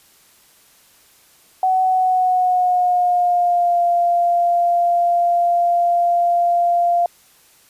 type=tone with pitch glide; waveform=sine; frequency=749 to 694.8 Hz; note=F#5 to F5; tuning=+21 to -9 cents; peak=-13 dBFS; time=1.63-7.06 s; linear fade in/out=2 ms; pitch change=-130 cents; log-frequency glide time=1.82-3.82 s; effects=white hiss -52 dBFS RMS until 7.69 s + resampled to 32000 Hz